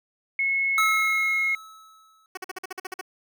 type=tone with pitch glide; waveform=sine; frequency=2183 to 2160 Hz; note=C#7 to C#7; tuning=-27 to -45 cents; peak=-21 dBFS; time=0.39-1.55 s; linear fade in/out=2 ms; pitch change=-18 cents; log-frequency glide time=0.77-0.86 s
type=tone with exponential decay; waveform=square; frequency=1298 Hz; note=E6; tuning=27 cents flat; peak=-20 dBFS; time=0.78-2.26 s; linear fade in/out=1 ms; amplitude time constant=320 ms
type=tone bursts; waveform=10% pulse; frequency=373.8 Hz; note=F#4; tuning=18 cents sharp; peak=-23 dBFS; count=10; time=2.35-3.012 s; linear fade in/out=5 ms; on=23 ms; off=48 ms
effects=none